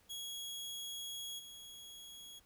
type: tone with level steps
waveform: sawtooth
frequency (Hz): 3322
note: G#7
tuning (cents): 0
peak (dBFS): -39 / -47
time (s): 0.09-2.4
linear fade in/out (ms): 20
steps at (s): 1.38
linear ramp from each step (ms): 20
effects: pink hiss -69 dBFS RMS until 2.45 s